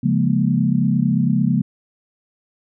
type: chord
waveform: sine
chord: Bb minor seventh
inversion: first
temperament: equal with one note detuned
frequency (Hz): 138.59 / 174.61 / 207.7 / 236.7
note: Db3 / F3 / Ab3 / Bb3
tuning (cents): 0 / 0 / 0 / +27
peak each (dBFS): -20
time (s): 0.03-1.62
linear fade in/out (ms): 10
effects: none